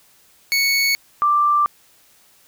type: tone pair in turn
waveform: 25% pulse / sine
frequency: 2217 / 1178.5 Hz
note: C#7 / D6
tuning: 0 / +6 cents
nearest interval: major seventh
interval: 1094 cents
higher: first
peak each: -12 / -13 dBFS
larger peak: first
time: 0.52-0.95 / 1.22-1.66 s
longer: second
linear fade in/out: 0 ms
effects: white hiss -54 dBFS RMS until 2.47 s